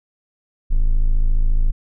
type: tone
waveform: triangle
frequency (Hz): 27.21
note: A0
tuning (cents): -18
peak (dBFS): -10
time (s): 0.7-1.72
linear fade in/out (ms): 20
effects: none